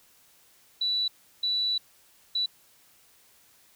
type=tone bursts at uneven times; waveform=sine; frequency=3951 Hz; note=B7; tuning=in tune; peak=-24 dBFS; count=3; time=0.81-1.08 / 1.43-1.78 / 2.35-2.46 s; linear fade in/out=5 ms; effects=white hiss -60 dBFS RMS until 3.75 s